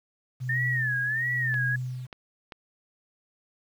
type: tone with tremolo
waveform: sine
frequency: 126.8 Hz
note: B2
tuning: 46 cents sharp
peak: -27 dBFS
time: 0.4-2.07 s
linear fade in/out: 20 ms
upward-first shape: sine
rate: 1 Hz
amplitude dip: 65%
type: tone with vibrato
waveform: sine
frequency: 1782 Hz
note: A6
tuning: 22 cents sharp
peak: -25 dBFS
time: 0.49-1.76 s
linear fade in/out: 5 ms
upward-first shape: sine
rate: 1.5 Hz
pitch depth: 150 cents each way
type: clicks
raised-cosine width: 0.3 ms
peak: -24 dBFS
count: 3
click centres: 1.542 / 2.128 / 2.522 s
effects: 9-bit